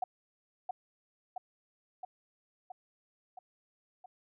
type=tone with echo; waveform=sine; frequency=740 Hz; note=F#5; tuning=in tune; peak=-29 dBFS; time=0.02-0.04 s; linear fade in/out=5 ms; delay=670 ms; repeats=6; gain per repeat=-3 dB; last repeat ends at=4.06 s; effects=none